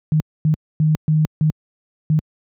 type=tone bursts at uneven times; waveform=sine; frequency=155 Hz; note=D#3; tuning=6 cents flat; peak=-12 dBFS; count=6; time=0.12-0.2 / 0.45-0.54 / 0.8-0.95 / 1.08-1.25 / 1.41-1.5 / 2.1-2.19 s; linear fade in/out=0 ms; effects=high-pass 80 Hz 12 dB/octave